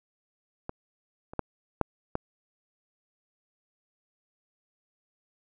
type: clicks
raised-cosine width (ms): 1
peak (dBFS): -20 / -27 / -13 / -9 / -14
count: 5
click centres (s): 0.694 / 1.335 / 1.393 / 1.813 / 2.154
effects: none